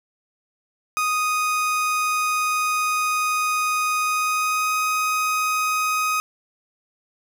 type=tone with pitch glide; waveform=30% pulse; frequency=1244.5 to 1255.3 Hz; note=D#6 to D#6; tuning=0 to +15 cents; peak=-17 dBFS; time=0.97-6.2 s; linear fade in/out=0 ms; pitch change=+15 cents; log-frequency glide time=3.99-4.76 s; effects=none